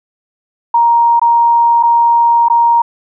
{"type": "tone with dropouts", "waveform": "sine", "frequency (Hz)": 937, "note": "A#5", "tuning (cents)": 9, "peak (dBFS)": -6, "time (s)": [0.74, 2.82], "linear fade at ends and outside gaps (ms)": 5, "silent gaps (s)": [[1.196, 1.215], [1.828, 1.833], [2.485, 2.499]], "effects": []}